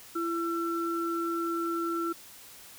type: tone pair together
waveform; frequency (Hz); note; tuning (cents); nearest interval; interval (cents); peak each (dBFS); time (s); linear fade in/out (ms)
sine; 336.2 / 1345; E4 / E6; +34 / +34; 2 octaves; 2400; -30 / -32; 0.15-2.13; 10
effects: white hiss -50 dBFS RMS until 2.78 s